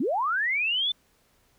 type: linear sweep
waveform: sine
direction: up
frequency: 207.7 to 3570 Hz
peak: -23 dBFS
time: 0-0.92 s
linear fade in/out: 5 ms
effects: pink hiss -65 dBFS RMS until 1.58 s

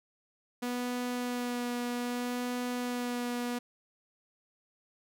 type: tone with vibrato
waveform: sawtooth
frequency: 244.6 Hz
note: B3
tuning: 16 cents flat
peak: -28 dBFS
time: 0.62-3.59 s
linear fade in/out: 10 ms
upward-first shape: sine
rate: 0.63 Hz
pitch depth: 14 cents each way
effects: none

